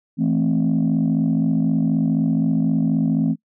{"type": "chord", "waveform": "sine", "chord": "A minor", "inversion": "second", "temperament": "just", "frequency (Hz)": [165, 220, 264], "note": ["E3", "A3", "C4"], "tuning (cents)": [2, 0, 16], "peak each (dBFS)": -19, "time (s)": [0.17, 3.36], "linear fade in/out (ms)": 50, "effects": ["noise-tail reverb RT60 0.1 s tail -24 dB re dry", "tanh soft clip ceiling -11 dBFS"]}